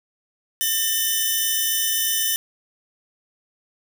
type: tone pair together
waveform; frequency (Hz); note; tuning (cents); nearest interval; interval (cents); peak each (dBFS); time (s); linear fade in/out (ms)
5% pulse; 1797 / 3016; A6 / F#7; +36 / +32; major sixth; 896; -13; 0.61-2.36; 0
effects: none